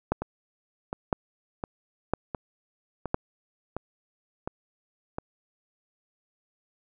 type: two click trains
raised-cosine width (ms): 1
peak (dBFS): -9 / -17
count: 4 / 8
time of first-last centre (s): 0.12-3.144 / 0.22-5.185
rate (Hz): 0.992 / 1.41
effects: none